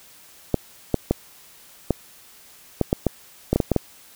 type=clicks; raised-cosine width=2 ms; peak=-4 dBFS; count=12; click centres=0.543 / 0.943 / 1.11 / 1.907 / 2.813 / 2.929 / 3.067 / 3.53 / 3.56 / 3.602 / 3.717 / 3.763 s; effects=white hiss -49 dBFS RMS until 4.15 s